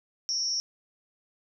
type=tone with amplitude modulation; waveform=sine; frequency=5550 Hz; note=F8; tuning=12 cents flat; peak=-22 dBFS; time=0.29-0.6 s; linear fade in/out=0 ms; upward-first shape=sine; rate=282 Hz; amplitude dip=100%; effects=none